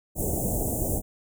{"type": "band-stop noise", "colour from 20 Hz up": "pink", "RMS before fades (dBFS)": -27, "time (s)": [0.15, 1.02], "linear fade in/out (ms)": 50, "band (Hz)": [730, 7200], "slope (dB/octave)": 48, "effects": []}